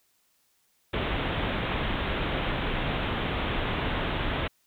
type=low-pass noise; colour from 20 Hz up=pink; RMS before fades=-29 dBFS; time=0.93-4.48 s; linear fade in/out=10 ms; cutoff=3700 Hz; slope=96 dB/octave; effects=white hiss -69 dBFS RMS until 4.66 s